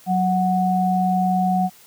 sine tone pair together, 185 / 738.5 Hz, F#3 / F#5, 0 / -3 cents, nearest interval 2 octaves, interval 2397 cents, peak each -19 dBFS, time 0.06-1.7 s, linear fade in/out 50 ms, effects white hiss -49 dBFS RMS until 1.86 s + high-pass 80 Hz 12 dB/octave

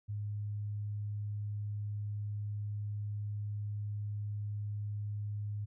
sine tone, 103.83 Hz, G#2, in tune, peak -35 dBFS, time 0.08-5.66 s, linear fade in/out 20 ms, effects none

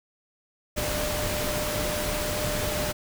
sine tone in noise, 600 Hz, D5, 37 cents sharp, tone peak -31 dBFS, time 0.76-2.93 s, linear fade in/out 20 ms, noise pink, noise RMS -29 dBFS, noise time 0.76-2.93 s, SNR -5 dB, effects none

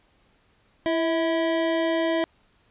square tone pair together, 332 / 648 Hz, E4 / E5, +12 / -30 cents, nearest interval octave, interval 1158 cents, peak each -25 / -25 dBFS, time 0.86-2.24 s, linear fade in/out 0 ms, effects pink hiss -63 dBFS RMS until 2.7 s + resampled to 8000 Hz

